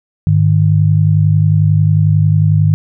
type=tone pair together; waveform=sine; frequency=102.29 / 153.4 Hz; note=G#2 / D#3; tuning=-26 / -24 cents; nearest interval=perfect fifth; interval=702 cents; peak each=-10 dBFS; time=0.27-2.74 s; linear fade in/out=0 ms; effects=none